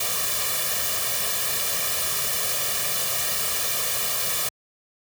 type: noise with comb filter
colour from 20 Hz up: white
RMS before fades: -25 dBFS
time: 0-4.49 s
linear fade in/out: 5 ms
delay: 1.7 ms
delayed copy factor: +0.9
effects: high-pass 80 Hz 12 dB/octave